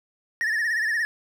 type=tone with vibrato; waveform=triangle; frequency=1800 Hz; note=A6; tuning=39 cents sharp; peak=-20 dBFS; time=0.41-1.05 s; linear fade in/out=0 ms; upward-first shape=sine; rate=17 Hz; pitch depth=93 cents each way; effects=none